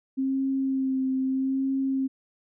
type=tone with vibrato; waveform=sine; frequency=265.6 Hz; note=C4; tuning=26 cents sharp; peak=-23 dBFS; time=0.17-2.08 s; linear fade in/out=20 ms; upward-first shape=sine; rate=0.79 Hz; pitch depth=21 cents each way; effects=none

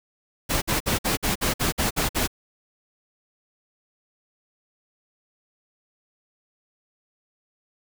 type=noise bursts; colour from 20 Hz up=pink; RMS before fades=-23 dBFS; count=10; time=0.49-2.276 s; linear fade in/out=20 ms; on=130 ms; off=54 ms; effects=none

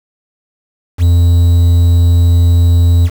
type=tone with quantisation; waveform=triangle; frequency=86.3 Hz; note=F2; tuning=20 cents flat; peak=-3 dBFS; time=0.98-3.1 s; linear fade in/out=50 ms; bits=5; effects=none

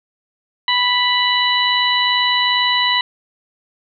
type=harmonic tone; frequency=987.8 Hz; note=B5; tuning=in tune; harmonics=1 / 2 / 3 / 4; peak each=-19 / -19 / -19 / -19 dBFS; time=0.68-3.01 s; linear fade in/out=2 ms; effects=none

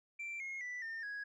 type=tone with pitch steps; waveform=sine; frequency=2349 / 2154 / 1975.3 / 1811.3 / 1661 Hz; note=D7 / C7 / B6 / A6 / G#6; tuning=0 / +50 / 0 / +50 / 0 cents; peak=-38 dBFS; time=0.19-1.24 s; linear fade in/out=10 ms; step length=210 ms; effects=tanh soft clip ceiling -39 dBFS

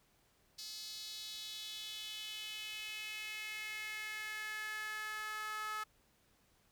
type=tone with high-pass filter sweep; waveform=sawtooth; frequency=429.1 Hz; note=A4; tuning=43 cents flat; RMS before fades=-44 dBFS; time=0.58-5.84 s; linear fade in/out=10 ms; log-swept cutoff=4600 to 1300 Hz; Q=3.8; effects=pink hiss -72 dBFS RMS until 6.71 s

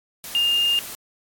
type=tone in noise; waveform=sine; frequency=2816 Hz; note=F7; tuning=14 cents sharp; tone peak=-17 dBFS; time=0.35-0.79 s; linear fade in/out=0 ms; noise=white; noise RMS=-35 dBFS; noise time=0.24-0.95 s; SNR=+15 dB; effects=AAC 64 kbps

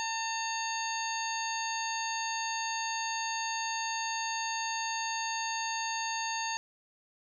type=harmonic tone with a mistuned harmonic; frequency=900 Hz; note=A5; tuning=39 cents sharp; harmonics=1 / 2 / 3 / 4 / 5 / 7; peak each=-35 / -39 / -40 / -45 / -40 / -38 dBFS; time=0-6.57 s; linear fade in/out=0 ms; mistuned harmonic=7; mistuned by=+65 cents; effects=none

